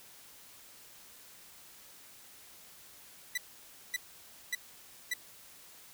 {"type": "tone bursts", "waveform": "sawtooth", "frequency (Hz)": 1975.5, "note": "B6", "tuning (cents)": 0, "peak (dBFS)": -27, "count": 4, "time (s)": [3.35, 5.138], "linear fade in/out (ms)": 5, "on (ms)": 27, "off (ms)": 560, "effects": ["white hiss -55 dBFS RMS until 5.93 s"]}